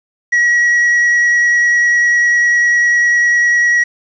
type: tone with vibrato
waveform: triangle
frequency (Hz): 1915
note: A#6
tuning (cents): +46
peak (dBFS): -7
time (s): 0.32-3.84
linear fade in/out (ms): 10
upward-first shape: triangle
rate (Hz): 10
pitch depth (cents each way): 16
effects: resampled to 16000 Hz + 7-bit